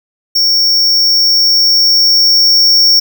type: tone with level ramp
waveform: square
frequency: 5490 Hz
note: F8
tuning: 31 cents flat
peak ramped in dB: -8 to -5 dBFS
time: 0.35-3 s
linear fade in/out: 10 ms
effects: none